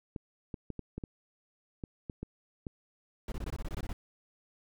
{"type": "clicks", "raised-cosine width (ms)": 3, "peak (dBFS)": -25, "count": 10, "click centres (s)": [0.162, 0.542, 0.703, 0.793, 0.98, 1.038, 1.838, 2.098, 2.23, 2.668]}
{"type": "noise bursts", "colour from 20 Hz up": "brown", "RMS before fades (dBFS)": -36, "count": 11, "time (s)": [3.28, 3.93], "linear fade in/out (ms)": 2, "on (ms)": 40, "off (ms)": 21}
{"effects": []}